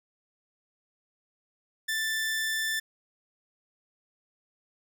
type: tone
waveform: sawtooth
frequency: 1767 Hz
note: A6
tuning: 7 cents sharp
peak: -24 dBFS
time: 1.88-2.8 s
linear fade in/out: 10 ms
effects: none